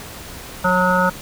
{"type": "harmonic tone", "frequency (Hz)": 182.2, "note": "F#3", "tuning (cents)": -26, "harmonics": [1, 3, 5, 7, 8], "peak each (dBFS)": [-20, -20, -20, -20, -20], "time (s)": [0.64, 1.1], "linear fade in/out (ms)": 10, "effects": ["pink hiss -35 dBFS RMS until 1.21 s"]}